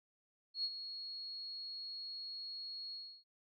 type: tone with ADSR envelope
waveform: sine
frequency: 4318 Hz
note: C#8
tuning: 46 cents flat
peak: -33 dBFS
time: 0.54-3.24 s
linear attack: 100 ms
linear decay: 51 ms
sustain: -10 dB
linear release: 310 ms
effects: none